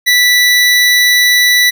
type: tone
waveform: 25% pulse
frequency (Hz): 1968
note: B6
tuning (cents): -7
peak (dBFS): -3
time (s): 0.06-1.71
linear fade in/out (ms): 20
effects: none